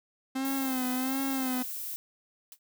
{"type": "tone with vibrato", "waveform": "45% pulse", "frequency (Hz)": 261.6, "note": "C4", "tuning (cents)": 0, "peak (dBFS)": -29, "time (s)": [0.35, 1.63], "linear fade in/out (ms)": 10, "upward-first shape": "sine", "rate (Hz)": 1.4, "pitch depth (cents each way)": 64}
{"type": "noise", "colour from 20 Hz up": "violet", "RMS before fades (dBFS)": -37, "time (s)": [0.45, 1.96], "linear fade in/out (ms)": 0}
{"type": "noise with exponential decay", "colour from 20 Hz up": "blue", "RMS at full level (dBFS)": -42, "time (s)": [2.52, 2.59], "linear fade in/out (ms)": 1, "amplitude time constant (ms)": 15}
{"effects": []}